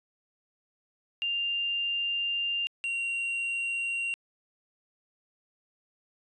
sine / triangle tone pair in turn, 2794 / 2757 Hz, F7 / F7, 0 / -23 cents, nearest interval unison, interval 23 cents, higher first, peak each -27 / -27 dBFS, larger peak neither, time 1.22-2.67 / 2.84-4.14 s, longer first, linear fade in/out 0 ms, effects resampled to 24000 Hz

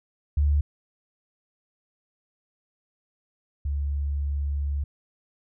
sine tone pair in turn, 72.8 / 71.26 Hz, D2 / C#2, -15 / +48 cents, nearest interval unison, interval 37 cents, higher first, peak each -18 / -24 dBFS, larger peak first, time 0.37-0.61 / 3.65-4.84 s, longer second, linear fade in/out 5 ms, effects none

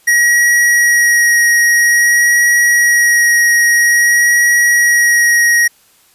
square tone with vibrato, 1900 Hz, A#6, 33 cents sharp, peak -8 dBFS, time 0.07-5.68 s, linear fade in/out 10 ms, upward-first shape sine, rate 0.5 Hz, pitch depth 10 cents each way, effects white hiss -50 dBFS RMS until 6.14 s + resampled to 32000 Hz

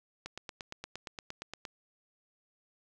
click train, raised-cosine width 0.2 ms, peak -23 dBFS, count 13, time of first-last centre 0.26-1.652 s, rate 8.62 Hz, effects none

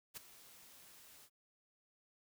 white noise with ADSR envelope, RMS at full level -45 dBFS, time 0.14-1.3 s, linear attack 29 ms, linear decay 13 ms, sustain -15 dB, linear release 63 ms, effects none

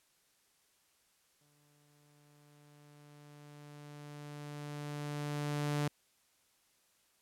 sawtooth tone with exponential growth, 146.83 Hz, D3, in tune, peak -27 dBFS, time 1.41-5.88 s, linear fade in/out 2 ms, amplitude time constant 970 ms, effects white hiss -72 dBFS RMS until 7.21 s + low-pass 12000 Hz 12 dB/octave

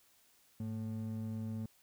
triangle ring-modulated tone, 164 Hz, E3, 9 cents flat, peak -32 dBFS, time 0.6-1.66 s, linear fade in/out 2 ms, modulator 58.1 Hz, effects white hiss -68 dBFS RMS until 1.82 s

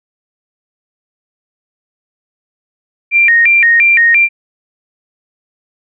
sine tone with vibrato, 2100 Hz, C7, 6 cents sharp, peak -5 dBFS, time 3.11-4.29 s, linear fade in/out 50 ms, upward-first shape square, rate 2.9 Hz, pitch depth 210 cents each way, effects none

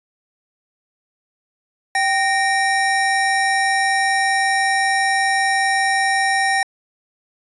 square tone pair together, 778 / 1850.4 Hz, G5 / A#6, -13 / -13 cents, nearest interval octave + minor third, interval 1500 cents, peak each -19 dBFS, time 1.95-6.63 s, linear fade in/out 2 ms, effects resampled to 24000 Hz

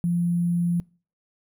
sine tone with sample-and-hold, 173.1 Hz, F3, 15 cents flat, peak -20 dBFS, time 0.04-0.8 s, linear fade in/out 0 ms, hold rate 11025 Hz, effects noise-tail reverb RT60 0.4 s tail -25 dB re dry

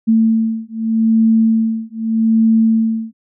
sine beating tone pair, 223.3 / 224.12 Hz, A3 / A3, +26 / +32 cents, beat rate 0.82 Hz, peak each -14 dBFS, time 0.07-3.13 s, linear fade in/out 20 ms, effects none

